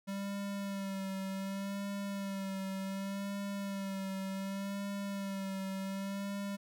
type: tone with vibrato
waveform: square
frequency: 196 Hz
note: G3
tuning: in tune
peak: -37 dBFS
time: 0.07-6.57 s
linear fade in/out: 20 ms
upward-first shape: sine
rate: 0.67 Hz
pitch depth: 34 cents each way
effects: none